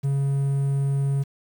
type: tone with quantisation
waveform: triangle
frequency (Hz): 138.59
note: C#3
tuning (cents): 0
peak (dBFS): -18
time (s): 0.03-1.24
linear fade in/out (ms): 20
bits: 8
effects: none